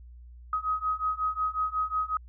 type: beating tone pair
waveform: sine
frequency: 1260 / 1265.5 Hz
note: D#6 / D#6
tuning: +21 / +29 cents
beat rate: 5.5 Hz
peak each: -30 / -29 dBFS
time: 0.53-2.17 s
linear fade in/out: 2 ms
effects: added 60 Hz sine -45 dBFS peak until 2.28 s